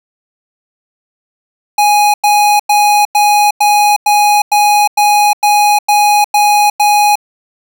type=tone bursts; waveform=square; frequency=830 Hz; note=G#5; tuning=1 cent flat; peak=-7 dBFS; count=12; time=1.78-7.156 s; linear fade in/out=5 ms; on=360 ms; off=96 ms; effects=none